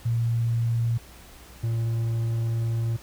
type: tone pair in turn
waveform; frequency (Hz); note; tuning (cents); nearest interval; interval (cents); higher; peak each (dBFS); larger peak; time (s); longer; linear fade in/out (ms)
sine / triangle; 116.54 / 114.87; A#2 / A#2; 0 / -25; unison; 25; first; -21; neither; 0.05-0.98 / 1.63-2.97; second; 10
effects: added 60 Hz sine -49 dBFS peak until 3.02 s + pink hiss -49 dBFS RMS until 3.02 s